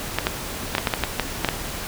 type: clicks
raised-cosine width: 0.3 ms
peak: -3 dBFS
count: 10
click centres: 0.186 / 0.269 / 0.751 / 0.782 / 0.872 / 0.938 / 1.037 / 1.197 / 1.447 / 1.488 s
effects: pink hiss -31 dBFS RMS until 1.87 s